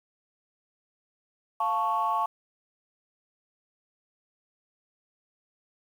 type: chord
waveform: sine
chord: F augmented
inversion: none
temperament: equal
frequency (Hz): 698.5 / 880 / 1108.7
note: F5 / A5 / C#6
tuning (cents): 0 / 0 / 0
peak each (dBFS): -31 / -27 / -26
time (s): 1.6-2.26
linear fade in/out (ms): 5
effects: tanh soft clip ceiling -17 dBFS + 9-bit